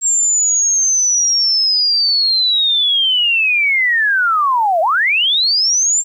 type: linear two-way sweep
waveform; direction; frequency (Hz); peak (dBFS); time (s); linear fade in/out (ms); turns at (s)
sine; down then up; 7490 to 622.3 to 7490; -11; 0.01-6.04; 50; 4.81
effects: 8-bit